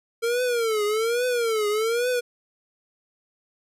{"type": "tone with vibrato", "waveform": "square", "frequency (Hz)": 456, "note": "A#4", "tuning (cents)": -38, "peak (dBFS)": -22, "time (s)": [0.22, 2.21], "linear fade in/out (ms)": 20, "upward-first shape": "triangle", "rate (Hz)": 1.2, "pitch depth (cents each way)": 180, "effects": ["resampled to 32000 Hz"]}